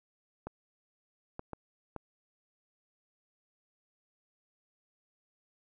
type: clicks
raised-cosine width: 1 ms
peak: -25 dBFS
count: 4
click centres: 0.47 / 1.394 / 1.533 / 1.963 s
effects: none